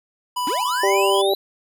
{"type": "tone with pitch glide", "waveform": "square", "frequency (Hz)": [990, 996.9], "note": ["B5", "B5"], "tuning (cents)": [4, 16], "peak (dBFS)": -22, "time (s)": [0.36, 1.22], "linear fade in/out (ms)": 10, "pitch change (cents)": 12, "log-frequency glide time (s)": [0.48, 0.91]}
{"type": "linear sweep", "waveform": "square", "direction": "up", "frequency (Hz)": [246.9, 4027], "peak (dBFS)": -25, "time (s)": [0.47, 1.35], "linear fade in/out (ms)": 2}
{"type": "harmonic tone", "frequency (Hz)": 196, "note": "G3", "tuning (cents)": 0, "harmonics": [2, 3, 4], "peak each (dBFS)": [-18, -22, -24], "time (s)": [0.83, 1.34], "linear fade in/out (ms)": 5}
{"effects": []}